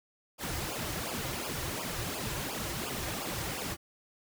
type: noise with flanger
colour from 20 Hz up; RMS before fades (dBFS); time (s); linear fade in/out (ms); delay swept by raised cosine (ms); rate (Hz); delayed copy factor
pink; -36; 0.38-3.77; 50; 0.5 to 4.7; 2.8; -1
effects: none